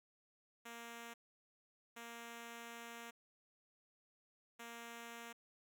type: tone bursts at uneven times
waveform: 5% pulse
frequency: 233.5 Hz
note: A#3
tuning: 3 cents sharp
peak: -38 dBFS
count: 3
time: 0.65-1.14 / 1.96-3.11 / 4.59-5.33 s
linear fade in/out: 10 ms
effects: none